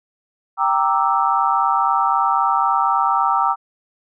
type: chord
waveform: sine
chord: E half-diminished seventh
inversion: first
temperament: equal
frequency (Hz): 784 / 932.3 / 1174.7 / 1318.5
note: G5 / Bb5 / D6 / E6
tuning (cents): 0 / 0 / 0 / 0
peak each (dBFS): -20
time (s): 0.57-3.56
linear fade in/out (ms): 50
effects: none